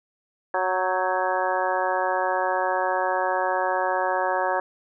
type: harmonic tone with a mistuned harmonic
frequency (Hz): 185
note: F#3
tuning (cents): 0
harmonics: 2 / 3 / 4 / 5 / 6 / 7 / 8 / 9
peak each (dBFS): -32 / -27 / -27 / -27 / -31 / -35 / -35 / -31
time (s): 0.54-4.6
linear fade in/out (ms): 2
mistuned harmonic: 8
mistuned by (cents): +69
effects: none